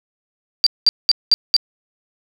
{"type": "tone bursts", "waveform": "sine", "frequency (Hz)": 4699, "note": "D8", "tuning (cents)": 0, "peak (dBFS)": -8, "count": 5, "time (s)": [0.64, 1.565], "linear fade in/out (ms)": 0, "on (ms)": 25, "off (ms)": 200, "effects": []}